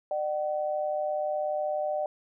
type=tone pair together; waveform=sine; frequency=602 / 758.5 Hz; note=D5 / F#5; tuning=+43 / +43 cents; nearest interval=major third; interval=400 cents; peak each=-28 / -32 dBFS; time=0.11-2.06 s; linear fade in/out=2 ms; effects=none